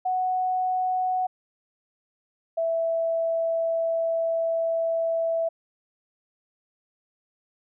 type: tone pair in turn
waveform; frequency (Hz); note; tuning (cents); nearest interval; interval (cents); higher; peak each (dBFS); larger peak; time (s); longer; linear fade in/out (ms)
sine; 740 / 659.9; F#5 / E5; 0 / +2; major second; 198; first; -22; neither; 0.05-1.27 / 2.57-5.49; second; 10
effects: none